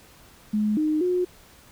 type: tone with pitch steps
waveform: sine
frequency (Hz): 211.8 / 307.5 / 360.9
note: G#3 / D#4 / F#4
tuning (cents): +34 / -20 / -43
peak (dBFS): -20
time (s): 0.53-1.25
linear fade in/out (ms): 10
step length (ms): 240
effects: pink hiss -52 dBFS RMS until 1.71 s